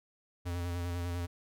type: tone with vibrato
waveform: square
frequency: 87.31 Hz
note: F2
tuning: in tune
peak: -34 dBFS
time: 0.45-1.27 s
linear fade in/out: 20 ms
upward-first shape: square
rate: 10 Hz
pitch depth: 24 cents each way
effects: none